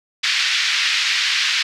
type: band-pass noise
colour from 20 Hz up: pink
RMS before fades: -19 dBFS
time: 0.23-1.63 s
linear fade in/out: 10 ms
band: 1800 to 5100 Hz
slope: 24 dB/octave
effects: none